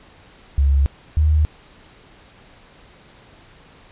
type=tone pair in turn; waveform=sine; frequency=69.3 / 76.57 Hz; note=C#2 / D#2; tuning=0 / -27 cents; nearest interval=major second; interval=173 cents; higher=second; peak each=-12 dBFS; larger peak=neither; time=0.58-0.86 / 1.17-1.45 s; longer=neither; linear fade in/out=0 ms; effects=pink hiss -48 dBFS RMS until 3.91 s + resampled to 8000 Hz